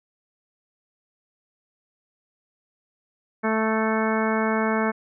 harmonic tone, 220 Hz, A3, in tune, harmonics 1 / 2 / 3 / 4 / 5 / 6 / 7 / 8 / 10, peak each -24 / -27 / -29 / -30 / -31 / -32 / -32 / -33 / -34 dBFS, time 3.43-4.92 s, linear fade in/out 20 ms, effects none

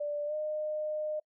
sine tone with pitch glide, 587.3 to 610.8 Hz, D5 to D#5, 0 to -32 cents, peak -31 dBFS, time 0-1.2 s, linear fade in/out 10 ms, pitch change +68 cents, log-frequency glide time 0.26-0.34 s, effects noise-tail reverb RT60 0.1 s tail -26 dB re dry

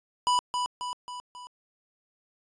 square tone with echo, 987.8 Hz, B5, in tune, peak -22 dBFS, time 0.27-0.39 s, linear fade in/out 0 ms, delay 270 ms, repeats 4, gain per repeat -5 dB, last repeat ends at 1.47 s, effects resampled to 22050 Hz

